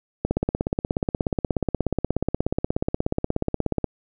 click train, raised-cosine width 2 ms, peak -8 dBFS, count 61, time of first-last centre 0.25-3.843 s, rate 16.7 Hz, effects none

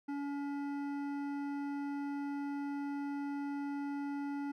sine tone with hard clipping, 283.7 Hz, C#4, 40 cents sharp, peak -38 dBFS, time 0.08-4.52 s, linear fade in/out 10 ms, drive 12 dB, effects none

